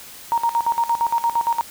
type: tone with tremolo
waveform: sine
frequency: 932.3 Hz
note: A#5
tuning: in tune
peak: -15 dBFS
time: 0.32-1.61 s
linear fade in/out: 0 ms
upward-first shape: square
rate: 8.7 Hz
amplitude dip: 80%
effects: white hiss -40 dBFS RMS until 1.7 s